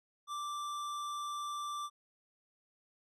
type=tone with hard clipping; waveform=sine; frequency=1174.7 Hz; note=D6; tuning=in tune; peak=-39 dBFS; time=0.27-1.9 s; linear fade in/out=50 ms; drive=14 dB; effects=none